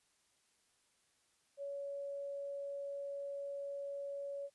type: tone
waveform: sine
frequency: 562 Hz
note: C#5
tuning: 24 cents sharp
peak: -40 dBFS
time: 1.57-4.5 s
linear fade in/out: 50 ms
effects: white hiss -75 dBFS RMS until 4.54 s + resampled to 24000 Hz